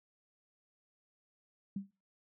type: tone with exponential decay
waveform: sine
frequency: 197.1 Hz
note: G3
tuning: 10 cents sharp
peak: -32 dBFS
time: 1.76-1.91 s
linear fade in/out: 5 ms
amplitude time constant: 31 ms
effects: noise-tail reverb RT60 0.3 s tail -20 dB re dry